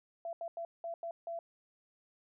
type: tone bursts at uneven times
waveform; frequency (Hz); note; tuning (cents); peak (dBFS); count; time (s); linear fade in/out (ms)
sine; 674; E5; +38; -37; 6; 0.25-0.33 / 0.41-0.48 / 0.57-0.65 / 0.84-0.94 / 1.03-1.11 / 1.27-1.39; 2
effects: none